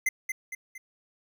square tone with echo, 2068 Hz, C7, 21 cents flat, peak -23 dBFS, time 0.06-0.09 s, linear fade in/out 5 ms, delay 230 ms, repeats 3, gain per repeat -6 dB, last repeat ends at 0.78 s, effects none

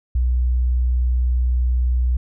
sine tone, 61.74 Hz, B1, in tune, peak -15 dBFS, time 0.15-2.17 s, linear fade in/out 5 ms, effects none

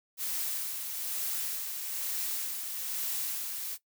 blue noise with tremolo, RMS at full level -33 dBFS, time 0.17-3.78 s, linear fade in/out 50 ms, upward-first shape sine, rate 1.1 Hz, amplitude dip 40%, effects noise-tail reverb RT60 0.1 s tail -17 dB re dry

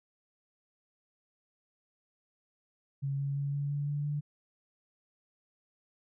sine tone with pitch steps, 138.4 / 139.77 / 141.14 / 142.54 / 143.94 / 145.36 / 146.8 Hz, C#3 / C#3 / C#3 / C#3 / D3 / D3 / D3, -2 / +15 / +32 / +49 / -34 / -17 / 0 cents, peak -30 dBFS, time 3.02-4.21 s, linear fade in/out 20 ms, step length 170 ms, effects none

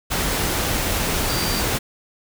sine tone in noise, 4699 Hz, D8, in tune, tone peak -28 dBFS, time 1.28-1.62 s, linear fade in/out 20 ms, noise pink, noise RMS -22 dBFS, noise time 0.1-1.79 s, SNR -9 dB, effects none

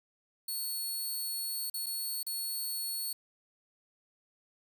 5% pulse tone with dropouts, 4398 Hz, C#8, 14 cents flat, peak -27 dBFS, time 0.48-3.13 s, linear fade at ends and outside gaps 5 ms, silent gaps 1.7-1.74 / 1.861-1.865 / 2.231-2.265 s, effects 9-bit

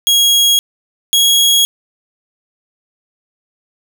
sawtooth tone pair in turn, 3300 / 3313 Hz, G#7 / G#7, -12 / -5 cents, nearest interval unison, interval 7 cents, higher second, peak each -5 dBFS, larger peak neither, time 0.07-0.59 / 1.13-1.65 s, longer neither, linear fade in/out 0 ms, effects none

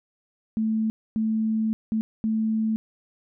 sine tone bursts at uneven times, 220 Hz, A3, in tune, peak -21 dBFS, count 4, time 0.57-0.9 / 1.16-1.73 / 1.92-2.01 / 2.24-2.76 s, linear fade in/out 0 ms, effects none

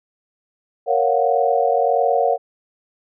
sine chord, Gb major seventh, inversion first, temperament equal, 466.2 / 554.4 / 698.5 / 740 Hz, Bb4 / Db5 / F5 / Gb5, 0 / 0 / 0 / 0 cents, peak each -20 dBFS, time 0.86-2.38 s, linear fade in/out 50 ms, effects none

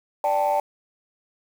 sine chord, D suspended fourth, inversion none, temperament equal, 587.3 / 784 / 880 Hz, D5 / G5 / A5, 0 / 0 / 0 cents, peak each -22 dBFS, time 0.24-0.6 s, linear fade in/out 2 ms, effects tanh soft clip ceiling -14 dBFS + 7-bit

